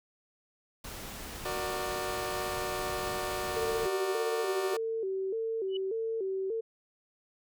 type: noise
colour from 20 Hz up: pink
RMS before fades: -42 dBFS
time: 0.84-3.87 s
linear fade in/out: 5 ms
type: chord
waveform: 20% pulse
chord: Gb augmented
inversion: none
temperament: equal with one note detuned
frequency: 370 / 466.2 / 594.2 Hz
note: Gb4 / Bb4 / D5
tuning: 0 / 0 / +20 cents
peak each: -31 / -35 / -32 dBFS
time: 1.45-4.77 s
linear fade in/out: 5 ms
type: tone with vibrato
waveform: sine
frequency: 415.3 Hz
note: G#4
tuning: in tune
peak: -30 dBFS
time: 3.56-6.61 s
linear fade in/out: 10 ms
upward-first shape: square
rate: 1.7 Hz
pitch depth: 140 cents each way
type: tone with exponential growth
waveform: sine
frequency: 2961 Hz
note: F#7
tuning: 1 cent sharp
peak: -34 dBFS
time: 5.68-5.77 s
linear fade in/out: 5 ms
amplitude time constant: 19 ms
effects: none